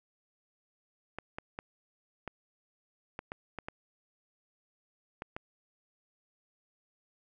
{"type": "clicks", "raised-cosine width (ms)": 0.5, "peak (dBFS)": -23, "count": 10, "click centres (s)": [1.186, 1.385, 1.589, 2.277, 3.191, 3.319, 3.587, 3.685, 5.221, 5.365], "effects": []}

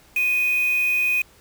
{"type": "tone with quantisation", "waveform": "sine", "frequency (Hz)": 2489, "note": "D#7", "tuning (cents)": 0, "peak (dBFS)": -18, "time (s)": [0.16, 1.22], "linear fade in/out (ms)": 5, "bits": 5, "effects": ["pink hiss -53 dBFS RMS until 1.4 s"]}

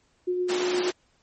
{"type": "tone with tremolo", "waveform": "sine", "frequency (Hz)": 360.9, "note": "F#4", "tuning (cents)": -43, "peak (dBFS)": -22, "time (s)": [0.27, 0.91], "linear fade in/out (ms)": 10, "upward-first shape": "triangle", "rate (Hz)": 8.6, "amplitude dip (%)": 35}
{"type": "high-pass noise", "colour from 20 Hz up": "pink", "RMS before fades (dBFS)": -31, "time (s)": [0.48, 0.92], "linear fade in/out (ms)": 20, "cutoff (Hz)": 250, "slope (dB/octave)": 24}
{"effects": ["pink hiss -66 dBFS RMS until 1.22 s", "MP3 32 kbps"]}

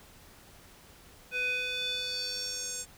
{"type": "tone with band-pass filter sweep", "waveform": "square", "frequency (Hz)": 500, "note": "B4", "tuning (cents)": 21, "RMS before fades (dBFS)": -34, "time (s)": [1.31, 2.86], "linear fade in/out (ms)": 50, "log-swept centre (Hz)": [2200, 7700], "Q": 4.9, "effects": ["pink hiss -55 dBFS RMS until 2.97 s"]}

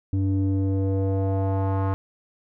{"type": "tone with low-pass filter sweep", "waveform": "square", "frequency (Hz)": 96.7, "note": "G2", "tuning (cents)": -23, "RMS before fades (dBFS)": -23, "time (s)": [0.13, 1.94], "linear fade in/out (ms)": 0, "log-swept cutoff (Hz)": [240, 1100], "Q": 2.3, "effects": []}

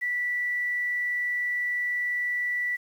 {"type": "tone with quantisation", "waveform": "sine", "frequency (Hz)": 1961, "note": "B6", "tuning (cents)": -13, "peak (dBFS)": -25, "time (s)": [0.01, 2.77], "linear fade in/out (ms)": 20, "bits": 9, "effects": []}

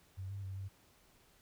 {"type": "tone with pitch steps", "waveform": "sine", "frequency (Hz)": [95.1, 99.2, 95.6, 96.8], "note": ["F#2", "G2", "G2", "G2"], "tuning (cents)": [48, 21, -43, -21], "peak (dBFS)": -40, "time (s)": [0.17, 0.69], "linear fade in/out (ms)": 20, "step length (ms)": 130, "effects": ["pink hiss -67 dBFS RMS until 1.41 s"]}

